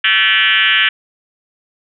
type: tone with frequency modulation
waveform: sine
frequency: 2344 Hz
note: D7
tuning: 4 cents flat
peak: -9 dBFS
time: 0.04-0.89 s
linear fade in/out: 5 ms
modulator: 202 Hz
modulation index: 4.3
effects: none